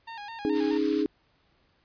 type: tone with vibrato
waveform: sawtooth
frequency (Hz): 867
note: A5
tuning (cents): -26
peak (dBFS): -34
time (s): 0.07-0.78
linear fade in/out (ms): 10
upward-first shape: square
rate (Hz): 4.7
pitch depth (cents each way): 91
type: chord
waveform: sine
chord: C# suspended second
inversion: none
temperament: just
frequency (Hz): 277.2 / 311.8 / 415.8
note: C#4 / D#4 / G#4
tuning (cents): 0 / +4 / +2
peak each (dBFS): -29 / -26 / -28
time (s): 0.45-1.06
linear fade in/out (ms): 0
type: band-stop noise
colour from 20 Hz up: white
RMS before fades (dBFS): -39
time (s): 0.52-1.06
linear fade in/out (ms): 50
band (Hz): 200 to 980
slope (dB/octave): 96
effects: pink hiss -67 dBFS RMS until 1.84 s + resampled to 11025 Hz